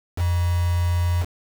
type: tone with quantisation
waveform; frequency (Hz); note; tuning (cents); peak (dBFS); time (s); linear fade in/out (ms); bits
sine; 87.31; F2; 0; -18; 0.16-1.26; 50; 5
effects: none